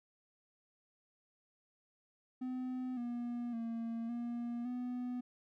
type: tone with pitch steps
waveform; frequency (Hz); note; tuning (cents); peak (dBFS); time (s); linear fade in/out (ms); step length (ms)
triangle; 254.4 / 239.9 / 229.7 / 237.7 / 247.5; C4 / A#3 / A#3 / A#3 / B3; -48 / +50 / -25 / +34 / +4; -35; 2.41-5.21; 10; 560
effects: none